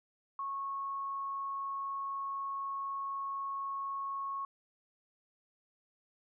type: tone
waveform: sine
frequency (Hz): 1099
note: C#6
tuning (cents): -15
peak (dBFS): -35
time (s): 0.39-4.45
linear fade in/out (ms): 2
effects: none